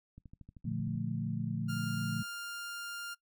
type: click train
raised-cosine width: 5 ms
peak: -38 dBFS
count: 11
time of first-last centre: 0.18-0.955 s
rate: 12.9 Hz
type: chord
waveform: sine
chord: Bb major seventh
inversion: none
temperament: equal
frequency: 116.54 / 146.83 / 174.61 / 220 Hz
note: Bb2 / D3 / F3 / A3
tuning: 0 / 0 / 0 / 0 cents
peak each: -38 dBFS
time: 0.65-2.23 s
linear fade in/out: 5 ms
type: tone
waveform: sawtooth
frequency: 1401 Hz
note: F6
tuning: 5 cents sharp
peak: -36 dBFS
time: 1.68-3.15 s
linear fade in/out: 20 ms
effects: noise-tail reverb RT60 0.1 s tail -20 dB re dry